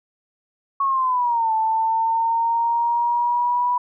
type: linear two-way sweep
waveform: sine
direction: down then up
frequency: 1110 to 880 to 983 Hz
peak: -17 dBFS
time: 0.8-3.78 s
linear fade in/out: 5 ms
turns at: 1.53 s
effects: none